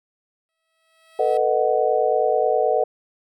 10% pulse tone with exponential growth, 648 Hz, E5, 30 cents flat, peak -31 dBFS, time 0.49-1.37 s, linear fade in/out 0 ms, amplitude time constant 190 ms
sine chord, B dominant seventh, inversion third, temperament just, 444.5 / 493.9 / 617.4 / 740.8 Hz, A4 / B4 / D#5 / F#5, +18 / 0 / -14 / +2 cents, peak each -22 dBFS, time 1.19-2.84 s, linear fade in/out 5 ms
effects none

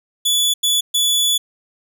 sawtooth tone bursts at uneven times, 3440 Hz, A7, 40 cents flat, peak -11 dBFS, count 3, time 0.25-0.54 / 0.63-0.81 / 0.94-1.38 s, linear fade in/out 10 ms, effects none

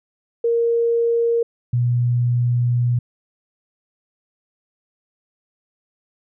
sine tone pair in turn, 466.2 / 121.46 Hz, A#4 / B2, 0 / -28 cents, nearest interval octave + major seventh, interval 2328 cents, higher first, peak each -15 dBFS, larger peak neither, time 0.44-1.43 / 1.73-2.99 s, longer second, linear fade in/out 5 ms, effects none

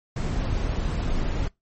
brown noise with amplitude modulation, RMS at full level -24 dBFS, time 0.16-1.48 s, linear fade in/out 5 ms, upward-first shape sine, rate 184 Hz, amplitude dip 25%, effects noise-tail reverb RT60 0.2 s tail -24 dB re dry + MP3 32 kbps

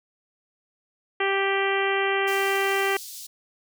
harmonic tone, 392 Hz, G4, in tune, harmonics 1 / 2 / 3 / 4 / 5 / 6 / 7 / 8, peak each -25 / -29 / -31 / -31 / -28 / -32 / -34 / -35 dBFS, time 1.2-2.97 s, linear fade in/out 5 ms
pink high-pass noise, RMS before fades -39 dBFS, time 2.27-3.27 s, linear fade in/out 10 ms, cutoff 4200 Hz, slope 24 dB/octave
effects none

